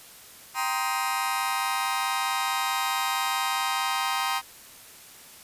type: chord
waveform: sawtooth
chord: C minor seventh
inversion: second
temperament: just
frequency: 784.9 / 941.9 / 1046.5 / 1255.8 Hz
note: G5 / Bb5 / C6 / Eb6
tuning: +2 / +18 / 0 / +16 cents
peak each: -27 dBFS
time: 0.54-4.42 s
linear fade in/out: 50 ms
effects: white hiss -48 dBFS RMS until 5.43 s + resampled to 32000 Hz